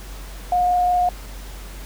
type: tone with frequency modulation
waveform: sine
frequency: 717 Hz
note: F5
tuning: 45 cents sharp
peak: -15 dBFS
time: 0.52-1.09 s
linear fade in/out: 2 ms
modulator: 25.2 Hz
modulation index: 0.22
effects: added 47 Hz sine -33 dBFS peak until 1.85 s + pink hiss -41 dBFS RMS until 1.85 s